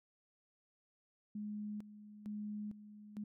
sine tone with tremolo, 209.4 Hz, G#3, 15 cents sharp, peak -40 dBFS, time 1.35-3.24 s, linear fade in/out 5 ms, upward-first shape square, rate 1.1 Hz, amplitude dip 75%, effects none

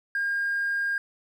triangle tone, 1614 Hz, G#6, 50 cents flat, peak -21 dBFS, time 0.15-0.98 s, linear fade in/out 2 ms, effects tanh soft clip ceiling -21 dBFS

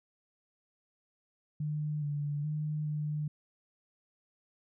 sine tone with pitch steps, 150.7 / 145.8 / 151.9 / 150.4 Hz, D3 / D3 / D#3 / D3, +45 / -12 / -41 / +42 cents, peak -31 dBFS, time 1.6-3.28 s, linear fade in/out 5 ms, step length 420 ms, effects none

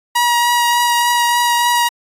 sawtooth tone with vibrato, 957 Hz, A#5, 45 cents sharp, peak -8 dBFS, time 0.15-1.89 s, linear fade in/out 10 ms, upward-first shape triangle, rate 3.4 Hz, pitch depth 13 cents each way, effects AAC 48 kbps

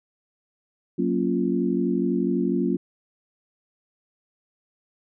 sine chord, Gb major seventh, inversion none, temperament equal, 185 / 233.1 / 277.2 / 349.2 Hz, Gb3 / Bb3 / Db4 / F4, 0 / 0 / 0 / 0 cents, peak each -26 dBFS, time 0.98-2.77 s, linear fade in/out 10 ms, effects none

